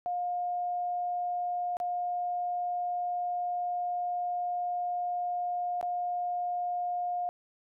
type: tone with dropouts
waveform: sine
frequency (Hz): 711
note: F5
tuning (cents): +31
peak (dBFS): -29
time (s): 0.06-7.29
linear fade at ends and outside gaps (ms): 0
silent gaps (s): 1.769-1.801 / 5.812-5.828
effects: none